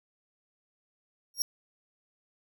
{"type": "tone with exponential growth", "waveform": "sawtooth", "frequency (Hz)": 5588, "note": "F8", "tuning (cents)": 0, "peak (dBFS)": -19, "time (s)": [1.34, 1.42], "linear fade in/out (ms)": 1, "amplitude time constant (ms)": 16, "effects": []}